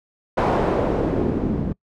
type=noise with low-pass filter sweep; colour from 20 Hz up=white; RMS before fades=-21 dBFS; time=0.37-1.73 s; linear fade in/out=10 ms; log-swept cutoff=780 to 230 Hz; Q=1.2; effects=noise-tail reverb RT60 0.1 s tail -25 dB re dry